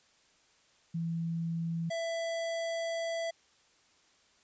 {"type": "tone pair in turn", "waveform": ["sine", "square"], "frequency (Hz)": [166.2, 664.8], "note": ["E3", "E5"], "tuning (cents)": [15, 15], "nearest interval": "2 octaves", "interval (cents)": 2400, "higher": "second", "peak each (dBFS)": [-31, -33], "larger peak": "first", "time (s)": [[0.94, 1.9], [1.9, 3.31]], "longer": "second", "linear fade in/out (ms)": 10, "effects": ["white hiss -66 dBFS RMS until 4.43 s", "resampled to 16000 Hz"]}